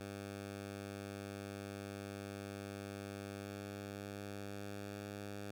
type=tone with pitch glide; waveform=10% pulse; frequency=100 to 101.45 Hz; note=G2 to G#2; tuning=+35 to -40 cents; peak=-36 dBFS; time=0-5.51 s; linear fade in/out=5 ms; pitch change=+25 cents; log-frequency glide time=3.4-5.29 s; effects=none